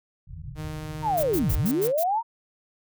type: low-pass noise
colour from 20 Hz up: white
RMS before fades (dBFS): -38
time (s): 0.27-1.67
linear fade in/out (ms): 20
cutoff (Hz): 160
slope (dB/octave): 96
type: tone with pitch glide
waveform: sawtooth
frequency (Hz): 154.5 to 150.45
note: D#3 to D3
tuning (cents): -12 to +42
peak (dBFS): -30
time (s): 0.55-1.93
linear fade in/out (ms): 50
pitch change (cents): -46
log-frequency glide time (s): 1.34-1.76
type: linear two-way sweep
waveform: sine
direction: down then up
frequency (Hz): 954 to 32.97 to 954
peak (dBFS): -21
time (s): 1.02-2.23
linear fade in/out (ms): 50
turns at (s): 1.54
type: noise bursts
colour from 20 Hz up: violet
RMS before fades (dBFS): -31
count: 6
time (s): 1.17-2.039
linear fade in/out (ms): 10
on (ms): 64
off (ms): 97
effects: none